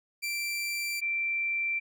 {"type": "tone pair in turn", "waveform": ["sawtooth", "sine"], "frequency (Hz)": [2349, 2349], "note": ["D7", "D7"], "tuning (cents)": [0, 0], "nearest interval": "unison", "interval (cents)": 0, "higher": "neither", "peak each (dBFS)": -27, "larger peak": "neither", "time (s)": [[0.22, 1.01], [1.01, 1.8]], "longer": "neither", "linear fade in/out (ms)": 20, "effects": []}